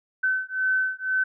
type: beating tone pair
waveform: sine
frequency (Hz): 1523 / 1525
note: F#6 / G6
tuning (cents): +50 / -48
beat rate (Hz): 2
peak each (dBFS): -25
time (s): 0.23-1.24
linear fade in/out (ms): 10
effects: none